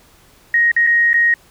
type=tone with dropouts; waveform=sine; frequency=1876 Hz; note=A#6; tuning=11 cents sharp; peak=-10 dBFS; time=0.54-1.34 s; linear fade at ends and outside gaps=2 ms; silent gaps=0.716-0.764 / 0.867-0.871 / 1.132-1.141 s; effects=pink hiss -50 dBFS RMS until 1.5 s